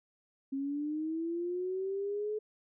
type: linear sweep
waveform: sine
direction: up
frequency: 268.8 to 430.5 Hz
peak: -32 dBFS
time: 0.52-2.39 s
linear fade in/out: 10 ms
effects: none